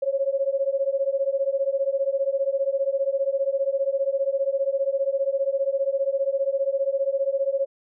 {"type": "beating tone pair", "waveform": "sine", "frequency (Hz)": [540, 555], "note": ["C#5", "C#5"], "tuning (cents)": [-45, 2], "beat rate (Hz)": 15, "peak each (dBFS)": [-24, -24], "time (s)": [0.02, 7.66], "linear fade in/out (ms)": 10, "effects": []}